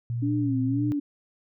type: tone with pitch glide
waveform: sine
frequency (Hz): 118.3 to 119.54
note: A#2 to A#2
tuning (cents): +26 to +44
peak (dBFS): -26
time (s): 0.1-0.92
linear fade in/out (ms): 0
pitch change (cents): +18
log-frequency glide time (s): 0.62-0.81
type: tone with vibrato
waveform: sine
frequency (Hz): 278.8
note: C#4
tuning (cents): +10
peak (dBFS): -24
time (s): 0.22-1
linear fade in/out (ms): 10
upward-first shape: sine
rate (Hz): 1.9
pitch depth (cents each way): 120
effects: none